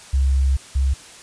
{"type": "tone pair in turn", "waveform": "sine", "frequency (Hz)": [67.3, 67.3], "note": ["C2", "C2"], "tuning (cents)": [49, 49], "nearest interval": "unison", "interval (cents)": 0, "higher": "neither", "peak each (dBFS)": [-14, -15], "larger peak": "first", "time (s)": [[0.13, 0.57], [0.75, 0.94]], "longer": "first", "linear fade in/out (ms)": 10, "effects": ["white hiss -42 dBFS RMS until 1.22 s", "resampled to 22050 Hz"]}